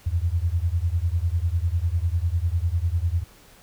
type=beating tone pair; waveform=sine; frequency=81 / 91 Hz; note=E2 / F#2; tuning=-30 / -28 cents; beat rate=10 Hz; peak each=-23 / -24 dBFS; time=0.06-3.24 s; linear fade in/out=10 ms; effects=pink hiss -52 dBFS RMS until 3.62 s